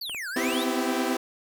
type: exponential two-way sweep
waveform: square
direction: down then up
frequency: 4699 to 1396.9 to 4013 Hz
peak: -32 dBFS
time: 0.01-0.64 s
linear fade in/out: 5 ms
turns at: 0.29 s
type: clicks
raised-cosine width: 0.5 ms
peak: -26 dBFS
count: 6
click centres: 0.096 / 0.147 / 0.391 / 0.441 / 0.489 / 0.538 s
type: chord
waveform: sawtooth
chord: C major seventh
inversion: third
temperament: equal with one note detuned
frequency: 252.3 / 261.6 / 329.6 / 392 Hz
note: B3 / C4 / E4 / G4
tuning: +37 / 0 / 0 / 0 cents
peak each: -25 / -28 / -26 / -27 dBFS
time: 0.36-1.17 s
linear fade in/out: 5 ms
effects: none